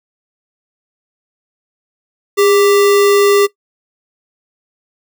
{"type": "tone with sample-and-hold", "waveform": "sine", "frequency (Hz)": 405.6, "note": "G#4", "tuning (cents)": -41, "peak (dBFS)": -7, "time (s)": [2.37, 3.47], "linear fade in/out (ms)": 20, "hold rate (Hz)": 1575, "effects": ["noise-tail reverb RT60 0.1 s tail -18 dB re dry"]}